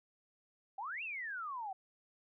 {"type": "exponential two-way sweep", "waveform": "sine", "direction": "up then down", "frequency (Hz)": [740, 2794, 740], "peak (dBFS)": -39, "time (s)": [0.78, 1.73], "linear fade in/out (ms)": 5, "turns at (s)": 1.03, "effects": []}